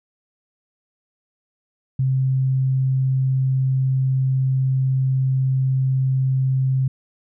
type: tone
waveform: sine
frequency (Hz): 131.9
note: C3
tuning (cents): +14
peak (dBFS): -16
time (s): 1.99-6.88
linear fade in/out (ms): 5
effects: none